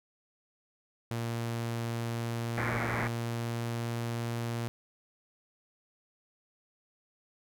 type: tone with pitch glide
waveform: sawtooth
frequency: 116.54 to 117.28 Hz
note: A#2 to A#2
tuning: 0 to +11 cents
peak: -28 dBFS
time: 1.11-4.68 s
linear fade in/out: 0 ms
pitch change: +11 cents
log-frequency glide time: 1.88-3.87 s
type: low-pass noise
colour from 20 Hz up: white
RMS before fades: -34 dBFS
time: 2.57-3.08 s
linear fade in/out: 10 ms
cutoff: 2300 Hz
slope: 96 dB/octave
effects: none